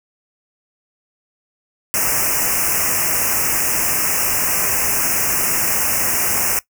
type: band-stop noise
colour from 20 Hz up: white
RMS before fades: -18 dBFS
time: 1.94-6.59 s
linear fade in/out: 0 ms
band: 2800 to 5200 Hz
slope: 96 dB/octave
effects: noise-tail reverb RT60 0.1 s tail -19 dB re dry